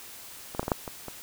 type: clicks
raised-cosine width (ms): 1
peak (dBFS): -23 / -11 / -20 / -15 / -8 / -21 / -22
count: 7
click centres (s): 0.549 / 0.595 / 0.63 / 0.681 / 0.718 / 0.878 / 1.083
effects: white hiss -45 dBFS RMS until 1.22 s